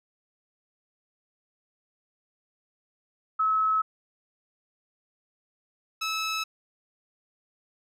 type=tone pair in turn; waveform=sine / 15% pulse; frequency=1292 / 1301 Hz; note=E6 / E6; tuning=-35 / -23 cents; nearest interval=unison; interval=12 cents; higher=second; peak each=-21 dBFS; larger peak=neither; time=3.39-3.82 / 6.01-6.44 s; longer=neither; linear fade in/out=10 ms; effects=low-pass 10000 Hz 12 dB/octave